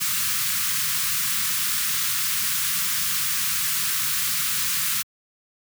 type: band-stop noise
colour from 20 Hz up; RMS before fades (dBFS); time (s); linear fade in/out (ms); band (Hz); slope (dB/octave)
white; -24; 0-5.03; 20; 200 to 1100; 48
effects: high-pass 100 Hz 12 dB/octave